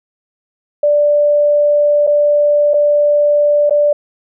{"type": "tone with dropouts", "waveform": "sine", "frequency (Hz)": 587.3, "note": "D5", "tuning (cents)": 0, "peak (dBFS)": -8, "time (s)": [0.83, 3.93], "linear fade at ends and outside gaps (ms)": 5, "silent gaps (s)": [[2.068, 2.073], [2.736, 2.74], [3.696, 3.707]], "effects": []}